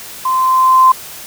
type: tone with level ramp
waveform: sine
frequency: 1037 Hz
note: C6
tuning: 16 cents flat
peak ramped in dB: -12 to -3 dBFS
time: 0.25-0.92 s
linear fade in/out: 5 ms
effects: white hiss -31 dBFS RMS until 1.26 s